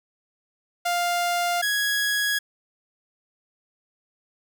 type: tone pair in turn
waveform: sawtooth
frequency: 700 / 1664.9 Hz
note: F5 / G#6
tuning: +4 / +4 cents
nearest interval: octave + minor third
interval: 1500 cents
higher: second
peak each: -18 dBFS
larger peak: neither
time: 0.85-1.62 / 1.62-2.39 s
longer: neither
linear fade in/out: 10 ms
effects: none